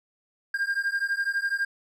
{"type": "beating tone pair", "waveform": "triangle", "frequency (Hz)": [1600, 1612], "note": ["G6", "G6"], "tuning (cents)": [35, 48], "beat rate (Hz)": 12, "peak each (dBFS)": -26, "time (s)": [0.54, 1.65], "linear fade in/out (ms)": 5, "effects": []}